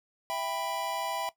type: chord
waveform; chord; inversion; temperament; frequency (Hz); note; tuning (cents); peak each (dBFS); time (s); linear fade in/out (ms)
square; E minor; none; just; 659.3 / 791.1 / 988.9; E5 / G5 / B5; 0 / +16 / +2; -36 / -36 / -36; 0.3-1.29; 0
effects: noise-tail reverb RT60 0.1 s tail -17 dB re dry